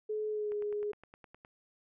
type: tone with pitch glide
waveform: sine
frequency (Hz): 427.9 to 416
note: A4 to G#4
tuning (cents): -48 to +3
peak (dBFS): -32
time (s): 0.09-0.92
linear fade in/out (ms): 10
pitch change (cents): -49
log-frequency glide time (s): 0.29-0.54
type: click train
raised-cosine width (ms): 0.5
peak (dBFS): -37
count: 10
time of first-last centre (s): 0.52-1.449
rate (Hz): 9.69
effects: none